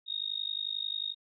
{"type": "tone with amplitude modulation", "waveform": "sine", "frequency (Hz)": 3729, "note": "A#7", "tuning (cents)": 0, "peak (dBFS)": -28, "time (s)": [0.06, 1.15], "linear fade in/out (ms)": 50, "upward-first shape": "sine", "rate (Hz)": 51.2, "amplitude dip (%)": 100, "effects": []}